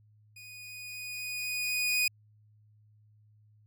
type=tone with level ramp; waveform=sawtooth; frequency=2476 Hz; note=D#7; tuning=9 cents flat; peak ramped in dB=-44 to -21 dBFS; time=0.36-2.08 s; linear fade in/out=5 ms; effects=added 106 Hz sine -59 dBFS peak until 3.66 s